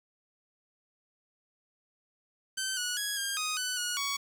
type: tone with pitch steps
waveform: 10% pulse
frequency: 1542 / 1465 / 1664 / 1609 / 1248 / 1497 / 1451 / 1121 Hz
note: G6 / F#6 / G#6 / G6 / D#6 / F#6 / F#6 / C#6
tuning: -29 / -18 / +3 / +45 / +5 / +20 / -34 / +19 cents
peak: -22 dBFS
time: 2.57-4.17 s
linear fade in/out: 10 ms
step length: 200 ms
effects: 9-bit